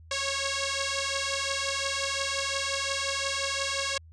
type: beating tone pair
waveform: 5% pulse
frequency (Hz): 547 / 552.7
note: C#5 / C#5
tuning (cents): -23 / -5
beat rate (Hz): 5.7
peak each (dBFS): -19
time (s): 0.11-3.98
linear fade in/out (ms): 5
effects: added 81 Hz sine -48 dBFS peak until 4.12 s + resampled to 22050 Hz